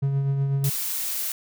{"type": "tone with tremolo", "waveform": "triangle", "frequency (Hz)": 138.1, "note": "C#3", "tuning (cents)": -6, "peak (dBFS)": -17, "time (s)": [0.02, 0.7], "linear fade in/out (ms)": 10, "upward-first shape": "triangle", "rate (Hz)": 8.1, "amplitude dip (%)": 40}
{"type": "noise", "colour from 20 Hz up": "blue", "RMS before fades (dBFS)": -28, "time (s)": [0.64, 1.32], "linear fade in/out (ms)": 2}
{"effects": []}